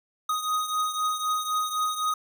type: beating tone pair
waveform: square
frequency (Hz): 1248 / 1251.9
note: D#6 / D#6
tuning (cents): +5 / +10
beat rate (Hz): 3.9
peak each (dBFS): -27 / -32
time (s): 0.29-2.14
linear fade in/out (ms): 5
effects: none

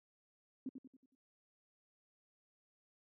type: tone with echo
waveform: sine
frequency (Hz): 261.6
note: C4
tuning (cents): 0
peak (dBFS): -38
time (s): 0.66-0.69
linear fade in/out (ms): 2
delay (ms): 92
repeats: 5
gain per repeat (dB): -7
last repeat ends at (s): 1.15
effects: high-pass 150 Hz 12 dB/octave

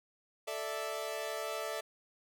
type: chord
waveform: sawtooth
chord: A suspended fourth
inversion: none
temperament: equal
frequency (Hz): 440 / 587.3 / 659.3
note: A4 / D5 / E5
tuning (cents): 0 / 0 / 0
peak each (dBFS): -38 / -37 / -36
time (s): 0.47-1.81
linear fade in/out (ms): 10
effects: none

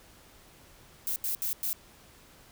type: noise bursts at uneven times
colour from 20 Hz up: violet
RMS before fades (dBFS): -31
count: 4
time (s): 1.07-1.16 / 1.24-1.35 / 1.42-1.53 / 1.63-1.73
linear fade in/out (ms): 0
effects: pink hiss -56 dBFS RMS until 2.51 s

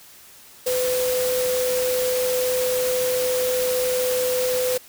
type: tone in noise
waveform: sine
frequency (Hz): 504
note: B4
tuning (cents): +35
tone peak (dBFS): -20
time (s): 0.66-4.78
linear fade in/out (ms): 10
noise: white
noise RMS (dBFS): -28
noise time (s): 0.66-4.78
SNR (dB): +5
effects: white hiss -47 dBFS RMS until 4.88 s

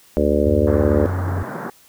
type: harmonic tone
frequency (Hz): 73.42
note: D2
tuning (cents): 0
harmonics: 1 / 3 / 4 / 5 / 6 / 7 / 8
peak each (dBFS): -22 / -22 / -22 / -22 / -22 / -22 / -22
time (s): 0.17-1.06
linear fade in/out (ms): 0
type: tone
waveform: triangle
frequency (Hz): 91.5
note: F#2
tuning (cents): -19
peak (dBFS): -18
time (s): 0.46-1.43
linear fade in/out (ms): 5
type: band-pass noise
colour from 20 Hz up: pink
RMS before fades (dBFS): -29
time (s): 0.67-1.7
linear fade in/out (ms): 2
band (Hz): 130 to 1700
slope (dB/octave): 48
effects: white hiss -51 dBFS RMS until 1.88 s

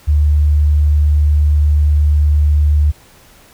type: tone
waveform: sine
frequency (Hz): 74.3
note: D2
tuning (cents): +21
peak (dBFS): -8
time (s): 0.07-2.92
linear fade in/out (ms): 20
effects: pink hiss -45 dBFS RMS until 3.53 s

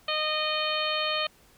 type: harmonic tone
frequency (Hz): 615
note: D#5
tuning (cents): -20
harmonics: 1 / 2 / 3 / 4 / 5 / 6 / 7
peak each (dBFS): -32 / -32 / -37 / -33 / -31 / -37 / -35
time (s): 0.08-1.27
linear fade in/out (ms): 5
effects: pink hiss -59 dBFS RMS until 1.57 s

